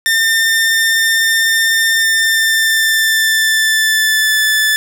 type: tone with pitch glide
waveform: sawtooth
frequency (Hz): 1804 to 1746.6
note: A6 to A6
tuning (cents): +43 to -13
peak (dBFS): -7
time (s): 0.06-4.76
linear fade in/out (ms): 0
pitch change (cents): -56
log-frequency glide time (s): 1.93-4.4
effects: none